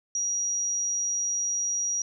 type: tone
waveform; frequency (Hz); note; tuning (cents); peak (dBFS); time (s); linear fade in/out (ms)
sine; 5750; F8; +50; -25; 0.15-2.02; 2
effects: none